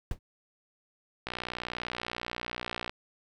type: noise with exponential decay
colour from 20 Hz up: brown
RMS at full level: -27 dBFS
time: 0.11-0.19 s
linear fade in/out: 2 ms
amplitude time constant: 17 ms
type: click train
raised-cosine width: 0.3 ms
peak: -18 dBFS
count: 99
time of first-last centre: 1.27-2.895 s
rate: 60.3 Hz
effects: none